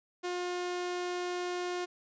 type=tone; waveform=sawtooth; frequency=356.8 Hz; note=F4; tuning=37 cents sharp; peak=-29 dBFS; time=0.23-1.86 s; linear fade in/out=20 ms; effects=resampled to 16000 Hz